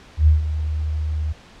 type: tone with ADSR envelope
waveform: sine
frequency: 76.8 Hz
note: D#2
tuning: 22 cents flat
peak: -8 dBFS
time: 0.17-1.33 s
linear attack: 100 ms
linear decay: 140 ms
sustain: -12 dB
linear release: 13 ms
effects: pink hiss -46 dBFS RMS until 1.6 s + low-pass 5000 Hz 12 dB/octave